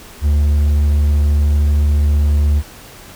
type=tone; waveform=triangle; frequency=73.42 Hz; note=D2; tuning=in tune; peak=-8 dBFS; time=0.21-2.63 s; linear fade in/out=50 ms; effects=pink hiss -38 dBFS RMS until 3.15 s